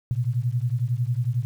sine beating tone pair, 116.7 / 127.7 Hz, A#2 / C3, +2 / -42 cents, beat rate 11 Hz, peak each -24 / -25 dBFS, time 0.11-1.45 s, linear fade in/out 0 ms, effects 9-bit

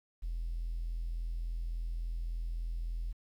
triangle tone, 41.76 Hz, E1, 23 cents sharp, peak -30 dBFS, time 0.22-3.13 s, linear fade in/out 20 ms, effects tanh soft clip ceiling -31 dBFS + 11-bit

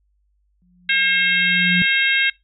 sine tone with exponential growth, 178.3 Hz, F3, 36 cents sharp, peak -16 dBFS, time 0.62-1.82 s, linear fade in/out 0 ms, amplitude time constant 260 ms
harmonic tone, 537 Hz, C5, 45 cents sharp, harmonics 3 / 4 / 5 / 6 / 7, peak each -20 / -19 / -22 / -24 / -24 dBFS, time 0.89-2.3 s, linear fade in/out 5 ms
effects noise-tail reverb RT60 0.2 s tail -23 dB re dry + added 50 Hz sine -61 dBFS peak until 2.43 s

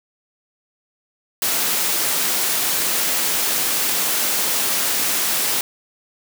white high-pass noise, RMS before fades -20 dBFS, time 1.42-5.61 s, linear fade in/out 2 ms, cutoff 170 Hz, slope 12 dB/octave, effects none

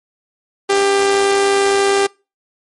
sawtooth tone with amplitude modulation, 396.3 Hz, G4, 19 cents sharp, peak -6 dBFS, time 0.69-2.07 s, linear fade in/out 10 ms, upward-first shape sine, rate 109 Hz, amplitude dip 40%, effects noise-tail reverb RT60 0.3 s tail -26 dB re dry + MP3 48 kbps

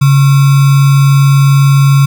sine tone with sample-and-hold, 138.8 Hz, C#3, 3 cents sharp, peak -3 dBFS, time 0.01-2.06 s, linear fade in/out 10 ms, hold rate 1225 Hz, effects none

